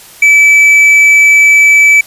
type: tone with tanh clipping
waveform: sine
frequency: 2305 Hz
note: D7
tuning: 33 cents flat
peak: -3 dBFS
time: 0.22-2.01 s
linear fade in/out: 5 ms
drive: 5 dB
effects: white hiss -35 dBFS RMS until 2.06 s + resampled to 32000 Hz